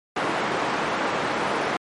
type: band-pass noise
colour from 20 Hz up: white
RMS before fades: -25 dBFS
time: 0.16-1.77 s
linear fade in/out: 5 ms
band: 190 to 1300 Hz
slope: 12 dB/octave
effects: MP3 48 kbps